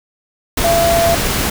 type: tone in noise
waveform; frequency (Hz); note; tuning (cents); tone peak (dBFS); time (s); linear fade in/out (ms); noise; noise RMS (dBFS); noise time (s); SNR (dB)
sine; 676; E5; +43; -11; 0.64-1.15; 5; pink; -17; 0.57-1.5; +3
effects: none